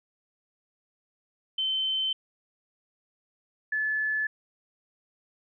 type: tone pair in turn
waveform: sine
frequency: 3080 / 1728.6 Hz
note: G7 / A6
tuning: -31 / -31 cents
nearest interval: minor seventh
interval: 1000 cents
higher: first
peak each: -25 dBFS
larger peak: neither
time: 1.58-2.13 / 3.72-4.27 s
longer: neither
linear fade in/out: 5 ms
effects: none